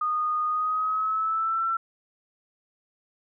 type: tone with pitch glide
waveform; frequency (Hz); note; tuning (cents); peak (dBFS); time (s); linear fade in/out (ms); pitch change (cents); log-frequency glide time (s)
sine; 1232 to 1343.5; D#6 to E6; -17 to +33; -23; 0.01-1.77; 5; +150; 0.46-1.65
effects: none